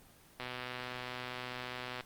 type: click train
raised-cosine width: 0.3 ms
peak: -24 dBFS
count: 202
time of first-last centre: 0.4-2.008 s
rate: 125 Hz
effects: pink hiss -60 dBFS RMS until 2.05 s + Opus 24 kbps